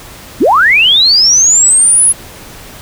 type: linear sweep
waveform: sine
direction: up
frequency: 179.8 to 10640 Hz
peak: -4 dBFS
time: 0.4-2.13 s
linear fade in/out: 20 ms
effects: pink hiss -32 dBFS RMS until 2.81 s